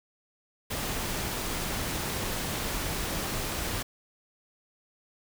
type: noise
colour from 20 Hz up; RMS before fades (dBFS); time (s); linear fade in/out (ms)
pink; -32; 0.7-3.83; 10
effects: none